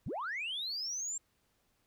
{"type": "linear sweep", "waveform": "sine", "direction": "up", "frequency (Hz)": [61.8, 7490], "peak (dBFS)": -34, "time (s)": [0.06, 1.18], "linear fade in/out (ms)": 5, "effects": ["tanh soft clip ceiling -32 dBFS", "pink hiss -75 dBFS RMS until 1.86 s"]}